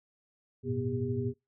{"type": "tone cluster", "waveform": "sine", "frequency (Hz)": [98.6, 111.3, 123.7, 244.5, 400.7], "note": ["G2", "A2", "B2", "B3", "G4"], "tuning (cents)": [11, 20, 3, -17, 38], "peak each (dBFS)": [-39, -39, -34, -36, -35], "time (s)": [0.63, 1.34], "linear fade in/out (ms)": 50, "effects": ["noise-tail reverb RT60 0.2 s tail -22 dB re dry"]}